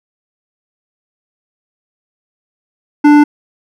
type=tone with hard clipping; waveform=sine; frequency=294.7 Hz; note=D4; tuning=6 cents sharp; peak=-5 dBFS; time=3.04-3.24 s; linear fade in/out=10 ms; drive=12 dB; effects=none